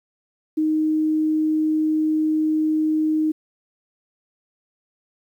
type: tone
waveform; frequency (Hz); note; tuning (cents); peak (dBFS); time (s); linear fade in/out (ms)
sine; 311.1; D#4; 0; -17; 0.57-3.32; 10
effects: 9-bit